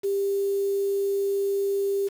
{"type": "tone with quantisation", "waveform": "sine", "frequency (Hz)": 396.7, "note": "G4", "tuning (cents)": 21, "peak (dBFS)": -22, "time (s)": [0.03, 2.09], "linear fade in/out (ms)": 20, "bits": 7, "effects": []}